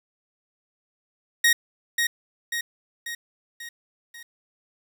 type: tone with echo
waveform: sawtooth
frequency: 1876 Hz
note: A#6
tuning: 11 cents sharp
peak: -12 dBFS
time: 1.44-1.53 s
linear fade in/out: 5 ms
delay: 540 ms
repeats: 5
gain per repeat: -5 dB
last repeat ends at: 4.23 s
effects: 9-bit